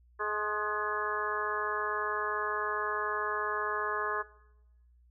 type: harmonic tone with a mistuned harmonic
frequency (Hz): 211.5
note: G#3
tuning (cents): +32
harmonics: 2 / 3 / 4 / 5 / 6 / 7 / 8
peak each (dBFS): -36 / -44 / -44 / -35 / -37 / -41 / -37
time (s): 0.19-4.23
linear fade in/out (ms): 20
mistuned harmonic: 6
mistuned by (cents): -37
effects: noise-tail reverb RT60 0.9 s tail -19 dB re dry + added 60 Hz sine -59 dBFS peak until 5.1 s